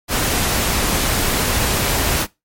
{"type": "noise", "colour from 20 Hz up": "pink", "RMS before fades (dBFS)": -18, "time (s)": [0.08, 2.27], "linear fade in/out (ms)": 50, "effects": ["noise-tail reverb RT60 0.2 s tail -20 dB re dry", "MP3 64 kbps"]}